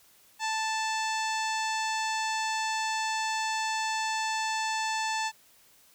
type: harmonic tone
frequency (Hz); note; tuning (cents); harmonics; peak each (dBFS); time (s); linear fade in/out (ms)
880; A5; 0; 1 / 2 / 3 / 4 / 5 / 6 / 7 / 8 / 9; -30 / -35 / -37 / -41 / -40 / -43 / -43 / -43 / -45; 0.39-5.32; 50
effects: white hiss -60 dBFS RMS until 5.94 s